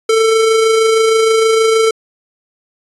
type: tone with amplitude modulation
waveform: square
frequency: 445.5 Hz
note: A4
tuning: 22 cents sharp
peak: -8 dBFS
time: 0.09-1.91 s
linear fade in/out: 5 ms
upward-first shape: sine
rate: 26.4 Hz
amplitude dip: 30%
effects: resampled to 24000 Hz